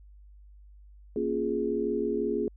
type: chord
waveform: sine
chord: Bb minor seventh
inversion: none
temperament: equal with one note detuned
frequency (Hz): 234.8 / 277.2 / 349.2 / 415.3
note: Bb3 / Db4 / F4 / Ab4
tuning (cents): +13 / 0 / 0 / 0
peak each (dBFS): -33 / -34 / -32 / -29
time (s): 1.16-2.48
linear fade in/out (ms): 2
effects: added 50 Hz sine -49 dBFS peak until 2.56 s